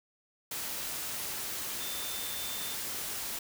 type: tone in noise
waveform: sine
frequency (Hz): 3566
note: A7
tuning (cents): +22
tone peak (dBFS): -42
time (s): 1.8-2.75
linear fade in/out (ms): 5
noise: white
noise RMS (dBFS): -37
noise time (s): 0.51-3.39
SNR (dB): -8
effects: none